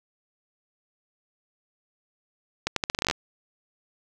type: accelerating click train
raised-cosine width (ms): 0.2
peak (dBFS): -7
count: 12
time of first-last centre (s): 2.67-3.111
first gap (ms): 93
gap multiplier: 0.81
effects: none